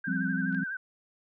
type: tone with vibrato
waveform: sine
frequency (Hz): 1548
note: G6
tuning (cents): -22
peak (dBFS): -32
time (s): 0.04-0.77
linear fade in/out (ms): 5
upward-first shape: sine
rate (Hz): 12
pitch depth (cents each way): 70
type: chord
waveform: sine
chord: F suspended second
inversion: none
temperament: equal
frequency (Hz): 174.61 / 196 / 261.6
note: F3 / G3 / C4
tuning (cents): 0 / 0 / 0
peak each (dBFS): -32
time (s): 0.07-0.64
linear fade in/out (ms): 10
type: clicks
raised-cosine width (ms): 0.3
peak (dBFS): -40 / -34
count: 2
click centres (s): 0.527 / 0.547
effects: none